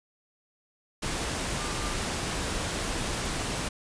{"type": "tone in noise", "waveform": "sine", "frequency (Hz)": 1195, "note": "D6", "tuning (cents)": 30, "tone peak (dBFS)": -41, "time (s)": [1.58, 1.94], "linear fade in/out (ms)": 10, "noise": "pink", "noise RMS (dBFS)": -31, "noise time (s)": [1.02, 3.69], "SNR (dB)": -13, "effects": ["resampled to 22050 Hz"]}